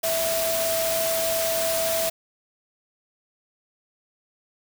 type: tone in noise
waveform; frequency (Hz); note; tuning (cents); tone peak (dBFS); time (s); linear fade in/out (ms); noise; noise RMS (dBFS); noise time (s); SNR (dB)
sine; 657; E5; -6; -24; 0.03-2.1; 10; white; -27; 0.03-2.1; 0
effects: none